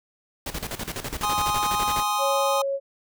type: noise with tremolo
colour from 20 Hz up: pink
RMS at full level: -30 dBFS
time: 0.46-2.03 s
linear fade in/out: 5 ms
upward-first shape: square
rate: 12 Hz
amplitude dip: 75%
type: chord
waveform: square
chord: Ab major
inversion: none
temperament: equal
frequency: 830.6 / 1046.5 / 1244.5 Hz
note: Ab5 / C6 / Eb6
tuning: 0 / 0 / 0 cents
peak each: -27 / -29 / -27 dBFS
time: 1.23-2.62 s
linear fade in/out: 5 ms
type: tone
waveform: sine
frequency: 551 Hz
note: C#5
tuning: 11 cents flat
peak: -23 dBFS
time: 2.18-2.8 s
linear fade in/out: 50 ms
effects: none